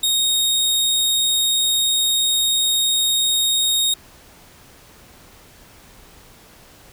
sawtooth tone, 3729 Hz, A#7, in tune, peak -13 dBFS, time 0.03-3.94 s, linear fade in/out 5 ms, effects pink hiss -47 dBFS RMS until 6.92 s

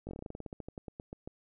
slowing click train, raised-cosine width 2 ms, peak -28 dBFS, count 20, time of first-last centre 0.07-1.275 s, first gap 19 ms, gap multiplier 1.12, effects none

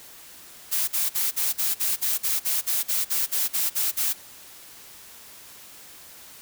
blue noise bursts, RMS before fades -24 dBFS, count 16, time 0.71-4.135 s, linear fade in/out 20 ms, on 170 ms, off 47 ms, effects white hiss -46 dBFS RMS until 6.41 s

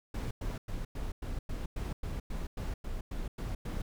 brown noise bursts, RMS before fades -36 dBFS, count 14, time 0.14-3.82 s, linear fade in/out 5 ms, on 170 ms, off 100 ms, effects none

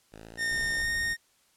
5% pulse exponential sweep, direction up, 53.1 to 65.41 Hz, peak -34 dBFS, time 0.12-0.83 s, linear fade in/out 5 ms
45% pulse tone with pitch glide, 1828 to 1846 Hz, A#6 to A#6, -34 to -17 cents, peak -27 dBFS, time 0.37-1.17 s, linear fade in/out 50 ms, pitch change +17 cents, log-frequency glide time 0.77-0.89 s
brown noise, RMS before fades -42 dBFS, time 0.51-1.14 s, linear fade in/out 10 ms
effects white hiss -66 dBFS RMS until 1.56 s + low-pass 11000 Hz 12 dB/octave

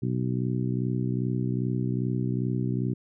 harmonic tone, 62.5 Hz, B1, 21 cents sharp, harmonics 2 / 3 / 4 / 5 / 6, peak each -27 / -31 / -33 / -35 / -37 dBFS, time 0.02-2.94 s, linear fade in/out 10 ms, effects none

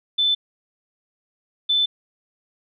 sine tone pair in turn, 3520 / 3520 Hz, A7 / A7, 0 / 0 cents, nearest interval unison, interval 0 cents, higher neither, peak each -16 dBFS, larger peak neither, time 0.18-0.35 / 1.69-1.86 s, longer neither, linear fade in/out 10 ms, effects none

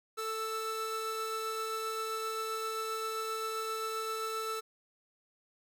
45% pulse tone pair together, 442.6 / 1320.2 Hz, A4 / E6, +10 / +2 cents, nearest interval octave + perfect fifth, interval 1892 cents, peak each -38 / -36 dBFS, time 0.17-4.61 s, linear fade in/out 20 ms, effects none

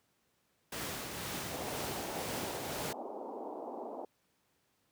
pink noise with tremolo, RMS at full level -38 dBFS, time 0.72-2.93 s, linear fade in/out 5 ms, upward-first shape triangle, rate 2 Hz, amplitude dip 40%
white band-pass noise, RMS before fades -43 dBFS, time 1.51-4.05 s, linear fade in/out 2 ms, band 240 to 900 Hz, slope 48 dB/octave
effects pink hiss -75 dBFS RMS until 4.91 s + high-pass 100 Hz 12 dB/octave

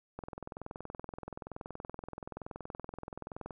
click train, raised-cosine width 1 ms, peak -27 dBFS, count 71, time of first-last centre 0.19-3.508 s, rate 21.1 Hz, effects none

